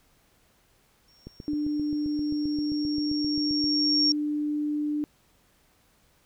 sine tone with exponential growth, 5530 Hz, F8, 18 cents flat, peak -19 dBFS, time 1.08-4.12 s, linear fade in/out 2 ms, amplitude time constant 660 ms
click train, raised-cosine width 3 ms, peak -26 dBFS, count 19, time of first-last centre 1.27-3.642 s, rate 7.59 Hz
sine tone, 297.5 Hz, D4, 22 cents sharp, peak -25 dBFS, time 1.48-5.04 s, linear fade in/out 0 ms
effects pink hiss -64 dBFS RMS until 6.25 s

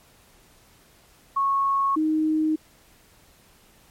sine tone pair in turn, 1100 / 311.9 Hz, C#6 / D#4, -14 / +4 cents, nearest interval octave + minor seventh, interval 2182 cents, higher first, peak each -19 dBFS, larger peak neither, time 1.36-1.96 / 1.96-2.56 s, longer neither, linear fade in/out 10 ms, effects pink hiss -56 dBFS RMS until 3.9 s + MP3 64 kbps

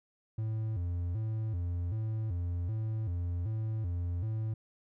triangle tone with vibrato, 98 Hz, G2, in tune, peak -29 dBFS, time 0.38-4.54 s, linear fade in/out 5 ms, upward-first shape square, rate 1.3 Hz, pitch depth 200 cents each way, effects none

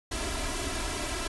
pink noise with comb filter, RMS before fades -32 dBFS, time 0.11-1.28 s, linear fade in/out 10 ms, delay 3 ms, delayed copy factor +0.95, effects resampled to 24000 Hz

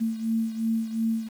sine beating tone pair, 224.3 / 227.1 Hz, A3 / A#3, +34 / -45 cents, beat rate 2.8 Hz, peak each -25 / -30 dBFS, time 0-1.29 s, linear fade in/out 20 ms, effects 8-bit

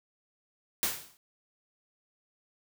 white noise with exponential decay, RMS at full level -26 dBFS, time 0.83-1.17 s, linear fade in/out 0 ms, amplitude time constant 73 ms, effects none

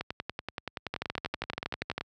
two click trains, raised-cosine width 0.3 ms, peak -15 / -17 dBFS, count 14 / 22, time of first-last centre 0.94-1.98 / 0.01-2.01 s, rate 12.5 / 10.5 Hz, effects high-pass 60 Hz 12 dB/octave

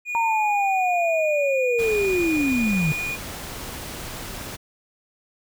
triangle tone, 2446 Hz, D#7, 30 cents flat, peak -24 dBFS, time 0.05-3.18 s, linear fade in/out 50 ms
sine linear sweep, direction down, 932.3 to 145.8 Hz, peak -19 dBFS, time 0.15-2.92 s, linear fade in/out 0 ms
pink noise, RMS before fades -34 dBFS, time 1.78-4.57 s, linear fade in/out 20 ms
effects none

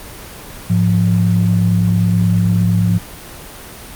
sine tone pair together, 106.5 / 175.5 Hz, G#2 / F3, +44 / +9 cents, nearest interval major sixth, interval 865 cents, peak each -13 dBFS, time 0.69-2.99 s, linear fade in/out 20 ms, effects pink hiss -33 dBFS RMS until 3.95 s + Opus 24 kbps

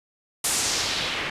white noise with low-pass filter sweep, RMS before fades -26 dBFS, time 0.44-1.3 s, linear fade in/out 5 ms, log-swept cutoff 10000 to 2300 Hz, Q 1.6, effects resampled to 32000 Hz

